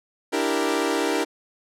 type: chord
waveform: sawtooth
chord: E half-diminished seventh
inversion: third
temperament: equal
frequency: 293.7 / 329.6 / 392 / 466.2 Hz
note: D4 / E4 / G4 / Bb4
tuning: 0 / 0 / 0 / 0 cents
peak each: -23 dBFS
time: 0.32-1.25 s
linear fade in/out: 20 ms
effects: low-pass 11000 Hz 12 dB/octave